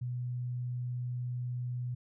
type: tone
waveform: sine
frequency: 123.47 Hz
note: B2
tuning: in tune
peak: -33 dBFS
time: 0.01-1.95 s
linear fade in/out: 10 ms
effects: none